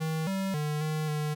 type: tone with pitch steps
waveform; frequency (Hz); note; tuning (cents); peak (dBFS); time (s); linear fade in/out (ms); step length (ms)
square; 158.8 / 193.1 / 150.1 / 154.7 / 150.9; D#3 / G3 / D3 / D#3 / D3; +36 / -26 / +38 / -10 / +47; -29; 0-1.35; 20; 270
effects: none